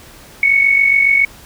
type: tone with amplitude modulation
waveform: sine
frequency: 2217 Hz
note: C#7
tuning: in tune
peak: -6 dBFS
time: 0.43-1.25 s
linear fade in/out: 2 ms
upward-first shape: sine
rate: 47.2 Hz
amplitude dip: 60%
effects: pink hiss -40 dBFS RMS until 1.45 s